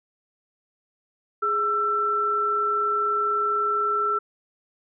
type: tone pair together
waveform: sine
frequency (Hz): 415.7 / 1336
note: G#4 / E6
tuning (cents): +2 / +23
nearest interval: octave + minor sixth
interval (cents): 2021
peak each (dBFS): -29 / -21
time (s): 1.42-4.19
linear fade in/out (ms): 10
effects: none